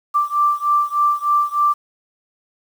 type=beating tone pair; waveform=sine; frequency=1174.7 / 1178 Hz; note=D6 / D6; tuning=0 / +5 cents; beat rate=3.3 Hz; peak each=-17 / -18 dBFS; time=0.14-1.74 s; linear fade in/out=20 ms; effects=7-bit